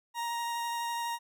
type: tone with vibrato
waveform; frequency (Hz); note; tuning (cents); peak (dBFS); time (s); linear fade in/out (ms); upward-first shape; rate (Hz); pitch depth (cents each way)
40% pulse; 938; A#5; +11; -31; 0.14-1.19; 50; sine; 12; 10
effects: none